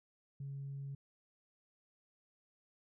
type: tone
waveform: sine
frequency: 138.59 Hz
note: C#3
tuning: in tune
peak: -40 dBFS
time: 0.4-0.95 s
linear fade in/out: 5 ms
effects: tanh soft clip ceiling -37 dBFS